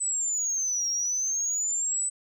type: exponential two-way sweep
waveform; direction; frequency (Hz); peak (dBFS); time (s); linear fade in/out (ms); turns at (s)
sine; down then up; 8060 to 5580 to 8060; -24; 0-2.1; 20; 0.89
effects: tanh soft clip ceiling -21 dBFS